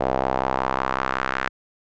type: tone with band-pass filter sweep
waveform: sawtooth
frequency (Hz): 65.4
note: C2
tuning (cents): 0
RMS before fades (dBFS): -24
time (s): 0-1.49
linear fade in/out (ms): 10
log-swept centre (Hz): 650 to 1600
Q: 2.1
effects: resampled to 16000 Hz